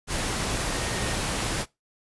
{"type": "tone in noise", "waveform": "sine", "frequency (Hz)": 1852, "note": "A#6", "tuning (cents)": -12, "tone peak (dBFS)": -39, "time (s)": [0.68, 1.18], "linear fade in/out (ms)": 50, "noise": "pink", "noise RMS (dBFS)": -28, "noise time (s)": [0.07, 1.66], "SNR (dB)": -14, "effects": ["noise-tail reverb RT60 0.2 s tail -21 dB re dry", "resampled to 24000 Hz"]}